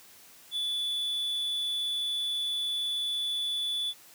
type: tone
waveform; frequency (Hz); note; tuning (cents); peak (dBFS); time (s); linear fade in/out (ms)
triangle; 3459; A7; -30; -27; 0.51-3.94; 50
effects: white hiss -54 dBFS RMS until 4.14 s + high-pass 80 Hz 12 dB/octave